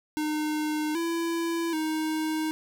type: tone with pitch steps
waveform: square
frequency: 305.1 / 334.7 / 313.3 Hz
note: D#4 / E4 / D#4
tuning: -34 / +26 / +12 cents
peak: -27 dBFS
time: 0.17-2.51 s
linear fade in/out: 0 ms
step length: 780 ms
effects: 11-bit